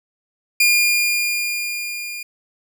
sawtooth tone with level ramp, 2416 Hz, D7, 48 cents sharp, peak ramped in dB -8 to -25 dBFS, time 0.6-2.23 s, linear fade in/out 5 ms, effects none

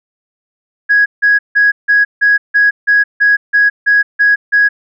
sine tone bursts, 1661.2 Hz, G#6, in tune, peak -5 dBFS, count 12, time 0.89-4.69 s, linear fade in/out 20 ms, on 170 ms, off 160 ms, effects tanh soft clip ceiling -1 dBFS

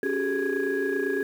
sine tone cluster, 278.8 / 373 / 402.9 / 430.8 / 1659 Hz, C#4 / F#4 / G4 / A4 / G#6, +10 / +14 / +48 / -37 / -2 cents, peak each -30 / -30 / -27 / -32 / -30 dBFS, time 0.03-1.23 s, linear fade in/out 2 ms, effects tanh soft clip ceiling -17 dBFS + 8-bit

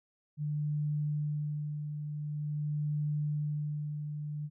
sine tone with tremolo, 149 Hz, D3, 25 cents sharp, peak -29 dBFS, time 0.37-4.5 s, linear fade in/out 50 ms, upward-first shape sine, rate 0.46 Hz, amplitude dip 50%, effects none

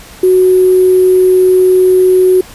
sine tone with sample-and-hold, 370 Hz, F#4, in tune, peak -4 dBFS, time 0.23-2.41 s, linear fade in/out 5 ms, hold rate 11025 Hz, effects pink hiss -34 dBFS RMS until 2.54 s + resampled to 32000 Hz

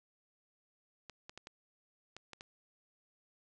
clicks, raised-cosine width 0.2 ms, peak -30 dBFS, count 7, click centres 1.097 / 1.295 / 1.376 / 1.471 / 2.166 / 2.333 / 2.409 s, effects resampled to 22050 Hz

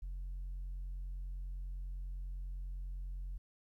sine tone, 45 Hz, F#1, 47 cents flat, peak -37 dBFS, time 0.02-3.38 s, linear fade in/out 10 ms, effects tanh soft clip ceiling -38 dBFS + 13-bit

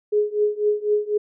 sine tone with tremolo, 418.7 Hz, G#4, 14 cents sharp, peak -14 dBFS, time 0.12-1.18 s, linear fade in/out 10 ms, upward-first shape triangle, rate 4 Hz, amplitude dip 95%, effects none

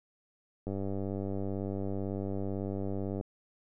click train, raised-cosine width 2 ms, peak -23 dBFS, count 250, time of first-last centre 0.67-3.211 s, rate 98 Hz, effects none

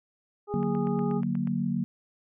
harmonic tone, 411.9 Hz, G#4, 14 cents flat, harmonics 1 / 2 / 3, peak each -31 / -37 / -41 dBFS, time 0.47-1.22 s, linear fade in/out 50 ms
sine chord, D augmented, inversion none, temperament equal, 146.83 / 185 / 233.1 Hz, D3 / F#3 / A#3, 0 / 0 / 0 cents, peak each -32 / -29 / -29 dBFS, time 0.54-1.84 s, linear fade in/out 0 ms
click train, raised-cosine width 0.5 ms, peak -30 dBFS, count 8, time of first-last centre 0.63-1.473 s, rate 8.3 Hz
effects none

